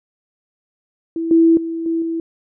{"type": "tone with level steps", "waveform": "sine", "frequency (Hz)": 329.6, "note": "E4", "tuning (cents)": 0, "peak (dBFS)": [-19, -8, -21, -16, -19], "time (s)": [1.16, 2.2], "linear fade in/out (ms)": 2, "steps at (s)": [1.31, 1.57, 1.86, 2.02], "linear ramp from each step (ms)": 2, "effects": []}